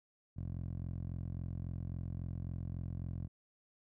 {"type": "tone with band-pass filter", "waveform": "10% pulse", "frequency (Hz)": 43.65, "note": "F1", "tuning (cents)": 0, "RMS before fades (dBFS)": -41, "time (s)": [0.36, 3.28], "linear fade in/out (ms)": 20, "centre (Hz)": 100, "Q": 1.4, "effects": []}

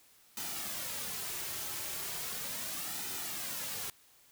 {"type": "noise with flanger", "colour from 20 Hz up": "white", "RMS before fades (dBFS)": -39, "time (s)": [0.37, 3.9], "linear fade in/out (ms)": 2, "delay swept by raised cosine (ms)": [1.8, 4.2], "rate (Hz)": 0.37, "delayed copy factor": -0.55, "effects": ["white hiss -63 dBFS RMS until 4.31 s"]}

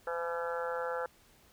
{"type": "harmonic tone with a mistuned harmonic", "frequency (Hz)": 169.8, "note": "F3", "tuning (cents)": -48, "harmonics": [3, 4, 5, 6, 7, 8, 9, 10], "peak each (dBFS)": [-35, -46, -41, -47, -48, -40, -45, -47], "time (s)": [0.07, 1.06], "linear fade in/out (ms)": 2, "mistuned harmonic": 6, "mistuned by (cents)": -46, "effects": ["pink hiss -63 dBFS RMS until 1.52 s"]}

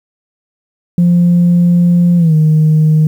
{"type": "tone with pitch glide", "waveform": "sine", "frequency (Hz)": [174.4, 155.37], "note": ["F3", "D#3"], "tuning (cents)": [-2, -2], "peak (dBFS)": -4, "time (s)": [0.98, 3.07], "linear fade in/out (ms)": 2, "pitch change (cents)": -200, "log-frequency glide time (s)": [2.17, 2.34], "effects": ["tanh soft clip ceiling -3 dBFS", "7-bit"]}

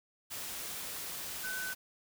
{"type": "tone in noise", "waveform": "sine", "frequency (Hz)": 1511, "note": "F#6", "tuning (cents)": 36, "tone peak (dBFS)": -37, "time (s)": [1.43, 1.74], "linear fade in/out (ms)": 20, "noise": "white", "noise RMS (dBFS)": -41, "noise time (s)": [0.3, 1.75], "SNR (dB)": 1, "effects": []}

